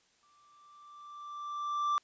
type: tone with exponential growth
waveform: triangle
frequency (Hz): 1174.7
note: D6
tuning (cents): 0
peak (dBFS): -24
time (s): 0.23-1.98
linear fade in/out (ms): 0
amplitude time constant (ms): 380
effects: white hiss -69 dBFS RMS until 2.03 s + resampled to 16000 Hz